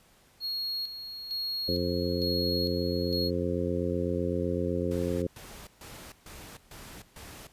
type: tone with tremolo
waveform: triangle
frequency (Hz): 4300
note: C8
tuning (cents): +47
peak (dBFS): -29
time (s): 0.4-3.31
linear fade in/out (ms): 50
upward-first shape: square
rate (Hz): 1.1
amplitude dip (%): 60
type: harmonic tone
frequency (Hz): 87.9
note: F2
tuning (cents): +12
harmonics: 1 / 2 / 3 / 4 / 5 / 6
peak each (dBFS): -34 / -34 / -34 / -34 / -34 / -34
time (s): 1.68-5.27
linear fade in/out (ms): 5
type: noise bursts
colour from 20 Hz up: pink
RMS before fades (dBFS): -46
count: 6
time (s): 4.91-7.47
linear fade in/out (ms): 2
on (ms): 310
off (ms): 140
effects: pink hiss -61 dBFS RMS until 7.52 s + resampled to 32000 Hz